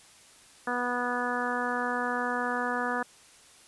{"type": "harmonic tone", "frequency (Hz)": 245.2, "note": "B3", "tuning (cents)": -12, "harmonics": [1, 2, 3, 4, 5, 6, 7], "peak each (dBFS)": [-35, -35, -35, -35, -35, -35, -35], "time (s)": [0.67, 3.03], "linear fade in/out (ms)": 5, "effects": ["white hiss -55 dBFS RMS until 3.67 s", "resampled to 24000 Hz"]}